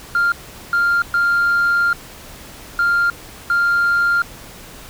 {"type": "tone bursts at uneven times", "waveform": "sine", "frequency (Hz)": 1396.9, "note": "F6", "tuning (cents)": 0, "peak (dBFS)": -11, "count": 5, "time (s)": [[0.15, 0.32], [0.73, 1.02], [1.14, 1.93], [2.79, 3.1], [3.5, 4.22]], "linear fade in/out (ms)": 2, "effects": ["tanh soft clip ceiling -11 dBFS", "pink hiss -38 dBFS RMS until 4.89 s"]}